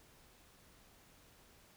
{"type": "silence", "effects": ["pink hiss -64 dBFS RMS until 1.76 s"]}